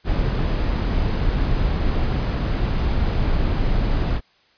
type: noise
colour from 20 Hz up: brown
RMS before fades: -20 dBFS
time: 0.04-4.21 s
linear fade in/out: 50 ms
effects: white hiss -58 dBFS RMS until 4.57 s + resampled to 11025 Hz